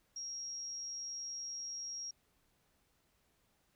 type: tone with amplitude modulation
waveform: sine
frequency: 5610 Hz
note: F8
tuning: 7 cents sharp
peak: -39 dBFS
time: 0.16-2.11 s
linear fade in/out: 5 ms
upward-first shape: sine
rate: 141 Hz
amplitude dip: 30%
effects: pink hiss -75 dBFS RMS until 3.75 s